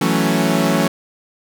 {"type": "chord", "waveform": "sawtooth", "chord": "F# minor seventh", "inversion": "third", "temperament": "equal", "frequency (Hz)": [164.81, 185, 220, 277.2], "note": ["E3", "F#3", "A3", "C#4"], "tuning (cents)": [0, 0, 0, 0], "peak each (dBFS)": -16, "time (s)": [0.01, 0.88], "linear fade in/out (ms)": 5, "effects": []}